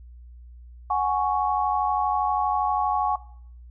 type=chord; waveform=sine; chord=F# suspended second; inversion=none; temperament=just; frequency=740 / 832.5 / 1110 Hz; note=F#5 / G#5 / C#6; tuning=0 / +4 / +2 cents; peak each=-26 / -24 / -25 dBFS; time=0.9-3.16 s; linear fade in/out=5 ms; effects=noise-tail reverb RT60 0.6 s tail -19 dB re dry + added 60 Hz sine -42 dBFS peak until 3.7 s